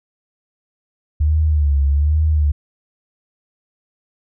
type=tone with vibrato; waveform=sine; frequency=73.7 Hz; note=D2; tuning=7 cents sharp; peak=-12 dBFS; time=1.2-2.52 s; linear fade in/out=10 ms; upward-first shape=sine; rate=1.2 Hz; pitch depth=100 cents each way; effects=none